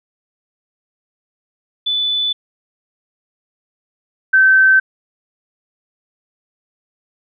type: tone pair in turn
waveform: sine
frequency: 3487 / 1543 Hz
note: A7 / G6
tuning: -16 / -28 cents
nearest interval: octave + major second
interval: 1412 cents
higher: first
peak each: -15 / -7 dBFS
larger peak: second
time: 1.86-2.33 / 4.33-4.8 s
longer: neither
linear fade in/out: 10 ms
effects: none